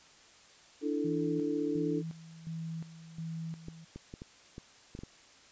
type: chord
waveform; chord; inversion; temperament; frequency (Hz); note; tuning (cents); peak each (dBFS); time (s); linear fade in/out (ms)
sine; D suspended second; none; equal; 293.7 / 329.6 / 440; D4 / E4 / A4; 0 / 0 / 0; -32 / -36 / -35; 0.81-2.03; 50
type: tone with tremolo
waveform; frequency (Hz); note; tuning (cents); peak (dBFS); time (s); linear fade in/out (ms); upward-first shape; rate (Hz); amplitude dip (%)
sine; 163.1; E3; -18; -36; 1.04-3.85; 10; square; 1.4; 75
type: clicks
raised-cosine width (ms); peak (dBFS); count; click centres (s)
3; -30; 8; 3.684 / 3.96 / 4.139 / 4.219 / 4.581 / 4.951 / 4.99 / 5.035
effects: white hiss -58 dBFS RMS until 5.51 s + resampled to 16000 Hz